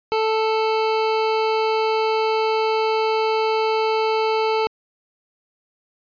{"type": "tone", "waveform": "25% pulse", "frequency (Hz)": 440, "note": "A4", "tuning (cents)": 0, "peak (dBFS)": -14, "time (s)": [0.12, 4.67], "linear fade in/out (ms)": 0, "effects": ["resampled to 11025 Hz"]}